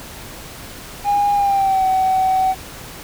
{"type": "tone with pitch glide", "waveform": "triangle", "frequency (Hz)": [815, 756], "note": ["G#5", "F#5"], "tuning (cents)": [-33, 37], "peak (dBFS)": -10, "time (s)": [1.04, 2.55], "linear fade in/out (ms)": 50, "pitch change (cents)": -130, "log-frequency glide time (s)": [1.34, 1.85], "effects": ["tanh soft clip ceiling -10 dBFS", "pink hiss -35 dBFS RMS until 3.03 s"]}